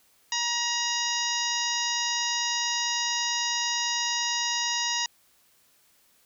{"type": "harmonic tone with a mistuned harmonic", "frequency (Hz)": 949, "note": "A#5", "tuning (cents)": 31, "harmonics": [1, 2, 3, 4, 5, 6, 7], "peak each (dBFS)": [-33, -33, -33, -33, -33, -33, -33], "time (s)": [0.32, 5.06], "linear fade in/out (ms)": 2, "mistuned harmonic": 5, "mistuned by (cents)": 74, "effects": ["white hiss -63 dBFS RMS until 6.25 s"]}